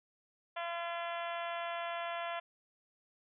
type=harmonic tone; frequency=340.9 Hz; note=F4; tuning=42 cents flat; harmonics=2 / 3 / 4 / 5 / 6 / 7 / 8 / 9 / 10; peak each=-39 / -43 / -45 / -47 / -49 / -50 / -51 / -52 / -53 dBFS; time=0.56-2.4 s; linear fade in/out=10 ms; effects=none